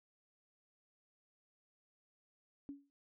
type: tone with exponential decay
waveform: sine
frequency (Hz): 281.4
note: C#4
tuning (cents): +26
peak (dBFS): -40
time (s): 2.69-2.9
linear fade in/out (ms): 0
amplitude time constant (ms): 44
effects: none